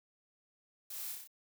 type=noise with echo; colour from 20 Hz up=blue; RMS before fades=-45 dBFS; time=0.9-1.12 s; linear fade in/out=5 ms; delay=31 ms; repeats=5; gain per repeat=-2 dB; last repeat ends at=1.275 s; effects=none